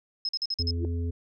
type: tone bursts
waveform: sine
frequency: 5150 Hz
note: E8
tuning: 41 cents flat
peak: -26 dBFS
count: 6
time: 0.25-0.709 s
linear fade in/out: 2 ms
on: 39 ms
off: 45 ms
type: harmonic tone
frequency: 84.8 Hz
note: E2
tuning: 50 cents sharp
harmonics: 1 / 3 / 5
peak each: -27 / -37 / -41 dBFS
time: 0.59-1.11 s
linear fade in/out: 10 ms
type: tone with exponential growth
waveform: sine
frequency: 341.2 Hz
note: F4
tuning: 40 cents flat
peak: -25 dBFS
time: 0.73-0.85 s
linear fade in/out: 1 ms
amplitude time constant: 26 ms
effects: none